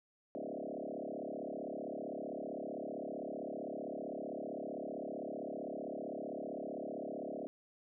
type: tone with frequency modulation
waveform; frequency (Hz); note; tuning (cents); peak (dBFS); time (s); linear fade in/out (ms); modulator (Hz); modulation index
sine; 449.4; A4; +37; -39; 0.35-7.47; 0; 35.5; 6.3
effects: none